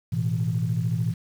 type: chord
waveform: sine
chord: A suspended second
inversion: none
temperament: equal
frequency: 110 / 123.47 / 164.81 Hz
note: A2 / B2 / E3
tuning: 0 / 0 / 0 cents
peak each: -26 dBFS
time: 0.12-1.14 s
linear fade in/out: 10 ms
effects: tanh soft clip ceiling -14 dBFS + 8-bit